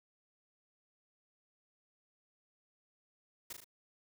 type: noise with echo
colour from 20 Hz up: white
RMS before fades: -44 dBFS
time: 3.5-3.53 s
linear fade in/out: 5 ms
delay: 38 ms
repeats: 3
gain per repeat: -4 dB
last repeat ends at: 3.644 s
effects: none